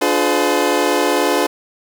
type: chord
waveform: 25% pulse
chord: D diminished seventh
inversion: none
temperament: just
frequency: 293.7 / 352.4 / 422.9 / 507.5 Hz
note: D4 / F4 / Ab4 / Cb5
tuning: 0 / +16 / +31 / +47 cents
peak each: -16 dBFS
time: 0.01-1.47 s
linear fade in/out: 10 ms
effects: none